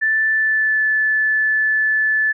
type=tone with pitch glide; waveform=sine; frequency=1760 to 1739.8 Hz; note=A6 to A6; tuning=0 to -20 cents; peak=-14 dBFS; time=0.01-2.33 s; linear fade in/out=20 ms; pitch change=-20 cents; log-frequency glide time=0.32-0.82 s; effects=none